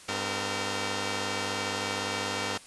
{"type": "tone cluster", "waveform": "5% pulse", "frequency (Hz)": [99.5, 255.3, 460.3], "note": ["G2", "C4", "A#4"], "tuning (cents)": [26, -42, -22], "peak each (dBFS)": [-23, -24, -21], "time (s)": [0.08, 2.58], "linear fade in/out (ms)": 10, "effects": ["white hiss -50 dBFS RMS until 2.66 s", "resampled to 24000 Hz"]}